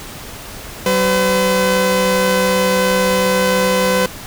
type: tone pair together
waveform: sawtooth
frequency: 189.91 / 507 Hz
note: F#3 / B4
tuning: +45 / +45 cents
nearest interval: octave + perfect fourth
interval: 1700 cents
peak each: -14 / -10 dBFS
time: 0.86-4.06 s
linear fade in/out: 2 ms
effects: pink hiss -32 dBFS RMS until 4.26 s